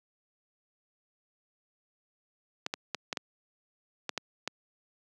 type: clicks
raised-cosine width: 0.2 ms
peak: -14 dBFS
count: 8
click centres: 2.664 / 2.739 / 2.947 / 3.128 / 3.172 / 4.093 / 4.177 / 4.476 s
effects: high-pass 200 Hz 12 dB/octave